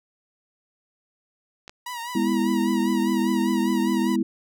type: clicks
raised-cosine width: 0.2 ms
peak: -24 dBFS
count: 2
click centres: 1.679 / 1.695 s
type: tone with vibrato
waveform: sawtooth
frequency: 958 Hz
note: A#5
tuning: 47 cents sharp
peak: -27 dBFS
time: 1.86-4.16 s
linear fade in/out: 5 ms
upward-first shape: triangle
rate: 5 Hz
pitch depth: 82 cents each way
type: chord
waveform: sine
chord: E major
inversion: first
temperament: just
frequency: 206 / 247.2 / 329.6 Hz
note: G#3 / B3 / E4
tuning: -14 / +2 / 0 cents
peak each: -24 dBFS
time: 2.15-4.23 s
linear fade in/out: 5 ms
effects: none